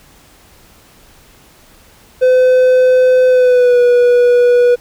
triangle tone with pitch glide, 509 to 487.4 Hz, C5 to B4, -48 to -23 cents, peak -4 dBFS, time 2.21-4.76 s, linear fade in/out 20 ms, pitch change -75 cents, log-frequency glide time 3.28-3.8 s, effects pink hiss -45 dBFS RMS until 4.8 s

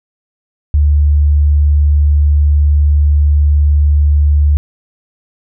sine tone, 73.42 Hz, D2, in tune, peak -6 dBFS, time 0.74-4.57 s, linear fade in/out 0 ms, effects none

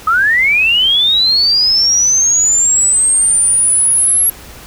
sine linear sweep, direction up, 1244.5 to 11320 Hz, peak -8 dBFS, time 0.07-4.3 s, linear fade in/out 5 ms, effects added 60 Hz sine -41 dBFS peak until 4.66 s + pink hiss -35 dBFS RMS until 4.66 s

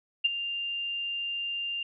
sine tone with ADSR envelope, 2794 Hz, F7, in tune, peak -18 dBFS, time 0.24-1.83 s, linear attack 13 ms, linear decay 22 ms, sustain -12 dB, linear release 3 ms, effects none

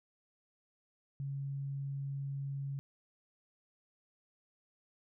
sine tone, 138.59 Hz, C#3, in tune, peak -36 dBFS, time 1.2-2.79 s, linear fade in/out 0 ms, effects none

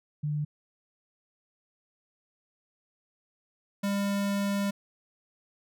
sine / square tone pair in turn, 149 / 200.3 Hz, D3 / G3, +25 / +38 cents, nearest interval perfect fourth, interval 513 cents, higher second, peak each -27 dBFS, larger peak neither, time 0.23-0.45 / 3.83-4.71 s, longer second, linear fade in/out 10 ms, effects none

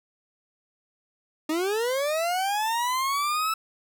40% pulse linear sweep, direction up, 301.6 to 1318.5 Hz, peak -23 dBFS, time 1.49-3.54 s, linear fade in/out 5 ms, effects none

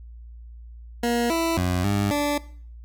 20% pulse tone with pitch steps, 237.4 / 330.9 / 89.9 / 101.1 / 291.1 Hz, A#3 / E4 / F#2 / G#2 / D4, +32 / +7 / -49 / -46 / -15 cents, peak -16 dBFS, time 1.03-2.38 s, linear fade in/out 5 ms, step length 270 ms, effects noise-tail reverb RT60 0.5 s tail -18 dB re dry + added 58 Hz sine -39 dBFS peak until 2.84 s

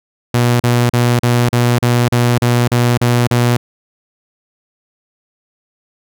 sawtooth tone bursts, 120.8 Hz, B2, 38 cents flat, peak -6 dBFS, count 11, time 0.34-3.57 s, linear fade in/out 5 ms, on 260 ms, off 37 ms, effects none

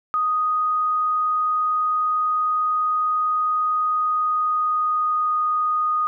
sine tone with pitch glide, 1244.5 to 1237.3 Hz, D#6 to D#6, 0 to -10 cents, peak -18 dBFS, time 0.14-6.07 s, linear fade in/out 0 ms, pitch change -10 cents, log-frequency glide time 3.87-5.42 s, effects none

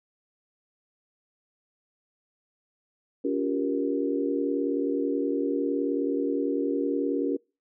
sine chord, G half-diminished seventh, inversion second, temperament just, 282.2 / 352.8 / 392 / 470.4 Hz, Db4 / F4 / G4 / Bb4, +31 / +18 / 0 / +16 cents, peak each -27 / -32 / -31 / -30 dBFS, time 3.24-7.37 s, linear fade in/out 10 ms, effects noise-tail reverb RT60 0.3 s tail -26 dB re dry

